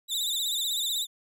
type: tone with vibrato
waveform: sawtooth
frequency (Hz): 3729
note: A#7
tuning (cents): 0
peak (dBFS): -24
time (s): 0.08-1.07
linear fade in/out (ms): 50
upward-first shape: sine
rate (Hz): 16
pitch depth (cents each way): 100
effects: none